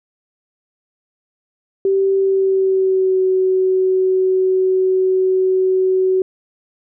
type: tone with pitch glide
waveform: sine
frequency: 388.2 to 375 Hz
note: G4 to F#4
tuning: -17 to +23 cents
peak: -12 dBFS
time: 1.85-6.22 s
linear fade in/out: 2 ms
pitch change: -60 cents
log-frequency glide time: 2.16-3.21 s
effects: none